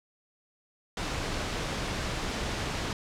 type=noise; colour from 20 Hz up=pink; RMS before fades=-32 dBFS; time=0.97-2.93 s; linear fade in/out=2 ms; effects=low-pass 6000 Hz 12 dB/octave